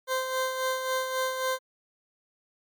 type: tone with tremolo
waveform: 20% pulse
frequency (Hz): 519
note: C5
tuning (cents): -14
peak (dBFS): -20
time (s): 0.07-1.59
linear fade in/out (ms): 50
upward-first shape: sine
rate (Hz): 3.7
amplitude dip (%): 50
effects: MP3 96 kbps